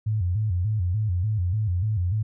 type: tone with vibrato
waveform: sine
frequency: 98 Hz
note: G2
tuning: in tune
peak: -21 dBFS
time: 0.06-2.23 s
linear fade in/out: 10 ms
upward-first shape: square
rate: 3.4 Hz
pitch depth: 170 cents each way
effects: none